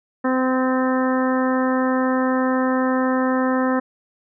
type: harmonic tone with a mistuned harmonic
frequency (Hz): 258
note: C4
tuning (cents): -24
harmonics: 1 / 2 / 3 / 4 / 5 / 6 / 7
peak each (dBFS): -19 / -23 / -29 / -27 / -29 / -33 / -31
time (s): 0.24-3.8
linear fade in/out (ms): 10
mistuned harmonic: 6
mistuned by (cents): +18
effects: none